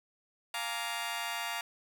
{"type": "chord", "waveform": "15% pulse", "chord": "Bb dominant seventh", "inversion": "second", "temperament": "just", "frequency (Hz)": [699.2, 839.1, 932.3, 1165.4], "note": ["F5", "Ab5", "Bb5", "D6"], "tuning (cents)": [2, 18, 0, -14], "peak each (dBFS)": [-33, -36, -32, -36], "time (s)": [0.54, 1.61], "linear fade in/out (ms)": 2, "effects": []}